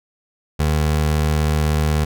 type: tone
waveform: 25% pulse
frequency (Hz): 76.3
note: D#2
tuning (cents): -33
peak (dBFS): -12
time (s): 0.59-2.05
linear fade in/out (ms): 10
effects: none